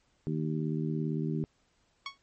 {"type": "harmonic tone", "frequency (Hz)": 77.78, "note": "D#2", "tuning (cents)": 0, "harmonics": [2, 3, 4, 5], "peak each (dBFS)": [-31, -35, -37, -39], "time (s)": [0.27, 1.44], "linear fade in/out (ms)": 0}
{"type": "tone with exponential decay", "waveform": "15% pulse", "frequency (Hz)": 1108.7, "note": "C#6", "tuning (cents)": 0, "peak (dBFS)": -26, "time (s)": [2.06, 2.18], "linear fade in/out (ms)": 2, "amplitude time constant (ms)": 25}
{"effects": ["pink hiss -71 dBFS RMS until 2.22 s", "MP3 32 kbps"]}